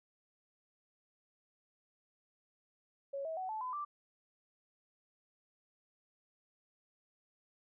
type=tone with pitch steps; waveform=sine; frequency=554.4 / 644.2 / 748.6 / 869.9 / 1010.9 / 1174.7 Hz; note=C#5 / E5 / F#5 / A5 / B5 / D6; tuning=0 / -40 / +20 / -20 / +40 / 0 cents; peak=-37 dBFS; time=3.13-3.85 s; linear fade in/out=10 ms; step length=120 ms; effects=none